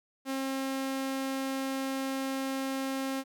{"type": "tone", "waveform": "sawtooth", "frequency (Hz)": 268, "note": "C4", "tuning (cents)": 42, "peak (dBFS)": -27, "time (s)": [0.25, 3.24], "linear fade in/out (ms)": 50, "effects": []}